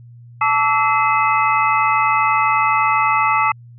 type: tone cluster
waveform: sine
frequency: 876 / 1148 / 1308 / 2050 / 2579 Hz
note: A5 / D6 / E6 / C7 / E7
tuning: -8 / -40 / -14 / -36 / -39 cents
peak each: -18 / -18 / -19 / -22 / -23 dBFS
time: 0.41-3.52 s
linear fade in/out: 5 ms
effects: added 119 Hz sine -38 dBFS peak until 3.78 s